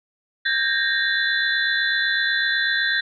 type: tone cluster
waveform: sine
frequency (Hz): 1580 / 1648 / 1849 / 3506 / 4017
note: G6 / G#6 / A#6 / A7 / B7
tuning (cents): +13 / -14 / -15 / -7 / +29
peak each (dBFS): -23 / -28 / -23 / -28 / -27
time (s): 0.45-3.01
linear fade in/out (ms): 10
effects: none